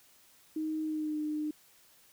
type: tone with pitch glide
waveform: sine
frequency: 312.6 to 303.4 Hz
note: D#4 to D#4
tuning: +8 to -44 cents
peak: -31 dBFS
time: 0.56-1.51 s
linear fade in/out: 5 ms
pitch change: -52 cents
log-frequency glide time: 0.83-1.17 s
effects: white hiss -62 dBFS RMS until 2.12 s